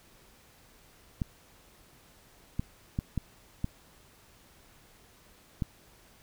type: clicks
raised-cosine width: 5 ms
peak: -17 dBFS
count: 6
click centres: 1.218 / 2.595 / 2.989 / 3.177 / 3.644 / 5.622 s
effects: pink hiss -59 dBFS RMS until 6.22 s